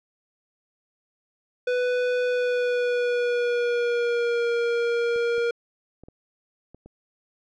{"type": "tone with pitch glide", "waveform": "square", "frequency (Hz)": [496, 471.1], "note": ["B4", "A#4"], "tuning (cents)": [7, 18], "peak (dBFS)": -22, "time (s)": [1.67, 5.51], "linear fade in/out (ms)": 5, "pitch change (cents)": -89, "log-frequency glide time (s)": [2.25, 4.5]}
{"type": "clicks", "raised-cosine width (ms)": 2, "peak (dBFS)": -32, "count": 6, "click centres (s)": [5.161, 5.381, 6.036, 6.085, 6.746, 6.86]}
{"effects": ["low-pass 3000 Hz 12 dB/octave"]}